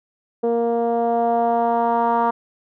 10% pulse tone with low-pass filter sweep, 233.6 Hz, A#3, 4 cents sharp, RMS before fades -19 dBFS, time 0.43-2.31 s, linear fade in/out 10 ms, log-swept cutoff 510 to 1000 Hz, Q 3.2, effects none

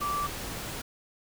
sine tone in noise, 1165 Hz, D6, 14 cents flat, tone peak -28 dBFS, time 0.01-0.27 s, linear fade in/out 10 ms, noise pink, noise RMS -37 dBFS, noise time 0-0.82 s, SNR +6 dB, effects none

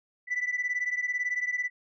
sine beating tone pair, 1975.5 / 1993.5 Hz, B6 / B6, 0 / +16 cents, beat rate 18 Hz, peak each -28 / -30 dBFS, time 0.27-1.7 s, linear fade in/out 50 ms, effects tanh soft clip ceiling -23 dBFS

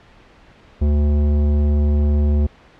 sine tone with tanh clipping, 73.5 Hz, D2, 2 cents sharp, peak -15 dBFS, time 0.81-2.47 s, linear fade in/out 10 ms, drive 14 dB, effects pink hiss -48 dBFS RMS until 2.79 s + low-pass 3000 Hz 12 dB/octave

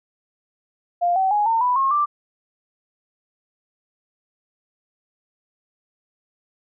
sine tone with pitch steps, 700 / 763.4 / 832.4 / 907.8 / 989.9 / 1079.5 / 1177.3 Hz, F5 / G5 / G#5 / A#5 / B5 / C#6 / D6, +4 / -46 / +4 / -46 / +4 / -46 / +4 cents, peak -16 dBFS, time 1.01-2.06 s, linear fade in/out 20 ms, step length 150 ms, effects none

